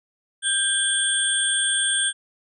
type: tone cluster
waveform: sine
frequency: 1586 / 3170 / 3424 / 8600 Hz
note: G6 / G7 / A7 / C9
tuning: +20 / +19 / -48 / +47 cents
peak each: -25 / -28 / -27 / -22 dBFS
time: 0.42-2.13 s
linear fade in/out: 50 ms
effects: none